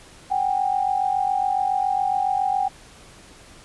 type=tone pair together; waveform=sine; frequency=757 / 804.2 Hz; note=F#5 / G5; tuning=+39 / +44 cents; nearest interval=minor second; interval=105 cents; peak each=-22 dBFS; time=0.3-2.69 s; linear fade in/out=20 ms; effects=pink hiss -47 dBFS RMS until 3.64 s + resampled to 24000 Hz